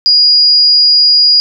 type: tone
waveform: sine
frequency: 4878 Hz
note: D#8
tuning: 35 cents flat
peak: -4 dBFS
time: 0.06-1.4 s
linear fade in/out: 0 ms
effects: none